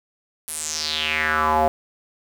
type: tone with band-pass filter sweep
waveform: square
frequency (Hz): 77.78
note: D#2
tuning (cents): 0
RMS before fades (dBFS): -22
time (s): 0.48-1.68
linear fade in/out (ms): 0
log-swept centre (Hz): 11000 to 660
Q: 4.5
effects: 7-bit